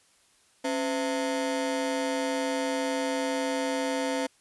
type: ring-modulated tone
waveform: 30% pulse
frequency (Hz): 392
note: G4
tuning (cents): 0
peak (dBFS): -21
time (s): 0.64-4.27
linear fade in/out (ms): 10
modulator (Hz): 119
effects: white hiss -63 dBFS RMS until 4.4 s + resampled to 24000 Hz